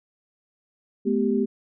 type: tone cluster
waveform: sine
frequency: 214.6 / 247.2 / 392.6 Hz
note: A3 / B3 / G4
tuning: -43 / +2 / +3 cents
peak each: -24 dBFS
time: 1.05-1.46 s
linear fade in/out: 20 ms
effects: none